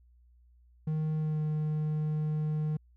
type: tone with pitch glide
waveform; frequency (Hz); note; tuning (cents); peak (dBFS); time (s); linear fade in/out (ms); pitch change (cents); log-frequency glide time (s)
triangle; 155.56 to 153.24; D#3 to D#3; 0 to -26; -26; 0.87-2.77; 5; -26; 1.17-1.41
effects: added 60 Hz sine -58 dBFS peak until 2.96 s